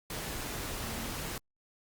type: tone in noise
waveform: sine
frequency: 228.3 Hz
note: A#3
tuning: 36 cents flat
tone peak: -45 dBFS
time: 0.82-1.13 s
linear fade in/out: 2 ms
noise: pink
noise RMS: -38 dBFS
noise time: 0.1-1.38 s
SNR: -10 dB
effects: Opus 48 kbps